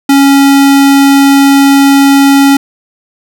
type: tone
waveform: square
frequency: 277.2 Hz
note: C#4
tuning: in tune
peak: -3 dBFS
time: 0.09-2.57 s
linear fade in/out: 5 ms
effects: none